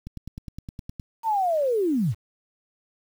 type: click train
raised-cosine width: 5 ms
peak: -23 dBFS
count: 10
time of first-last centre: 0.07-0.998 s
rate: 9.7 Hz
type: linear sweep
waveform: sine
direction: down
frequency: 930 to 82.41 Hz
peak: -20 dBFS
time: 1.23-2.15 s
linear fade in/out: 50 ms
effects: 8-bit